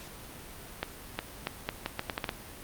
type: accelerating click train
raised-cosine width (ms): 0.3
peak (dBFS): -14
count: 10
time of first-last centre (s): 0.83-2.291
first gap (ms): 360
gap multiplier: 0.78
effects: pink hiss -46 dBFS RMS until 2.63 s + Opus 48 kbps